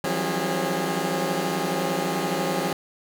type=tone cluster; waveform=15% pulse; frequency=164.3 / 179.2 / 191 / 269.6 / 410.7 Hz; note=E3 / F3 / G3 / C#4 / G#4; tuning=-5 / +45 / -45 / -48 / -19 cents; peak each=-24 dBFS; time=0.04-2.73 s; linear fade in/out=2 ms; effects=none